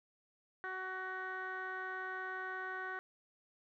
15% pulse tone with low-pass filter, 374.3 Hz, F#4, 20 cents sharp, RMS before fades -42 dBFS, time 0.64-2.99 s, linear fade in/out 0 ms, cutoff 1700 Hz, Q 7.9, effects none

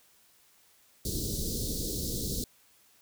pink band-stop noise, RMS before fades -33 dBFS, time 1.05-2.44 s, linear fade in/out 2 ms, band 490 to 3900 Hz, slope 48 dB/octave, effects white hiss -63 dBFS RMS until 3.01 s

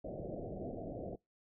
white low-pass noise, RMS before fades -43 dBFS, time 0.04-1.16 s, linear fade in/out 10 ms, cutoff 700 Hz, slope 96 dB/octave, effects noise-tail reverb RT60 0.2 s tail -25 dB re dry

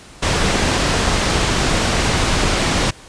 pink low-pass noise, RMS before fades -17 dBFS, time 0.22-2.91 s, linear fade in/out 10 ms, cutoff 7100 Hz, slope 12 dB/octave, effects pink hiss -41 dBFS RMS until 3.08 s + resampled to 22050 Hz

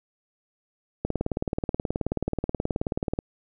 click train, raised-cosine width 2 ms, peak -12 dBFS, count 41, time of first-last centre 1.05-3.189 s, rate 18.7 Hz, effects none

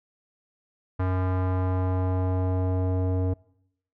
square tone with low-pass filter sweep, 92.5 Hz, F#2, in tune, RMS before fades -25 dBFS, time 0.99-3.34 s, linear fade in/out 10 ms, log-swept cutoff 1300 to 550 Hz, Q 1.5, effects noise-tail reverb RT60 0.8 s tail -24 dB re dry

